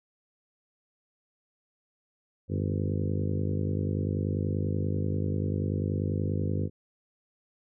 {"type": "harmonic tone with a mistuned harmonic", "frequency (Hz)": 50.3, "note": "G1", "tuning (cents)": 45, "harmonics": [2, 3, 4, 5, 6, 7, 8, 9, 10], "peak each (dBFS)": [-29, -33, -35, -37, -39, -40, -41, -42, -43], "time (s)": [2.48, 6.7], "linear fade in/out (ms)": 50, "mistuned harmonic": 2, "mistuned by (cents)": -110, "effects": []}